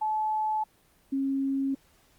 sine tone pair in turn, 863 / 271.8 Hz, A5 / C#4, -34 / -34 cents, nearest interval octave + minor sixth, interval 2000 cents, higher first, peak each -25 dBFS, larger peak neither, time 0.01-0.64 / 1.12-1.75 s, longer neither, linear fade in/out 10 ms, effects pink hiss -63 dBFS RMS until 2.18 s + Opus 24 kbps

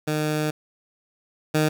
15% pulse tone pair in turn, 152.8 / 154.13 Hz, D#3 / D#3, -31 / -16 cents, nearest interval unison, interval 15 cents, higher second, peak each -16 / -12 dBFS, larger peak second, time 0.07-0.51 / 1.54-1.69 s, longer first, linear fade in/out 10 ms, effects none

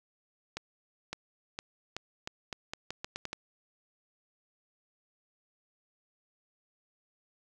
accelerating click train, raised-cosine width 0.2 ms, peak -19 dBFS, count 12, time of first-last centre 0.57-3.33 s, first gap 560 ms, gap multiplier 0.82, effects none

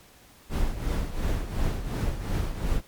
brown noise with tremolo, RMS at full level -24 dBFS, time 0.49-2.82 s, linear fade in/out 50 ms, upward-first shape triangle, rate 2.8 Hz, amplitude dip 70%, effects pink hiss -54 dBFS RMS until 2.87 s + MP3 96 kbps

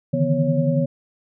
sine tone cluster, 142.6 / 153.6 / 164.1 / 245.9 / 552 Hz, C#3 / D#3 / E3 / B3 / C#5, +49 / -22 / -8 / -7 / -7 cents, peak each -23 dBFS, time 0.13-0.86 s, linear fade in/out 10 ms, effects none

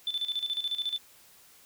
sine tone with tremolo, 3520 Hz, A7, in tune, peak -26 dBFS, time 0.07-0.98 s, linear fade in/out 2 ms, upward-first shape square, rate 14 Hz, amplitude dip 75%, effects tanh soft clip ceiling -23 dBFS + white hiss -57 dBFS RMS until 1.65 s

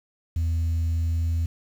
sine tone with pitch glide, 82.41 to 82.89 Hz, E2 to E2, 0 to +10 cents, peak -19 dBFS, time 0.36-1.46 s, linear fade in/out 5 ms, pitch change +10 cents, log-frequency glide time 0.85-1.26 s, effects tanh soft clip ceiling -20 dBFS + 8-bit

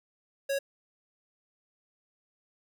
square tone, 552 Hz, C#5, 7 cents flat, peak -28 dBFS, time 0.49-0.59 s, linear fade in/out 10 ms, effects none

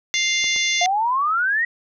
harmonic tone, 698.5 Hz, F5, in tune, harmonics 3 / 4 / 5 / 6 / 7 / 8 / 9, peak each -21 / -29 / -24 / -31 / -33 / -31 / -26 dBFS, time 0.14-0.86 s, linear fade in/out 0 ms
clicks, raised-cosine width 1 ms, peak -24 dBFS, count 2, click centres 0.442 / 0.562 s
sine exponential sweep, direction up, 691 to 1933 Hz, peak -17 dBFS, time 0.81-1.65 s, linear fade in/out 5 ms
effects none

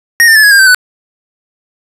square tone with pitch steps, 1864.7 / 1797 / 1731.8 / 1669 / 1608.4 / 1550 / 1493.8 Hz, A#6 / A6 / A6 / G#6 / G6 / G6 / F#6, 0 / +36 / -28 / +8 / +44 / -20 / +16 cents, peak -3 dBFS, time 0.2-0.746 s, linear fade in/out 0 ms, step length 78 ms, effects resampled to 32000 Hz + 7-bit

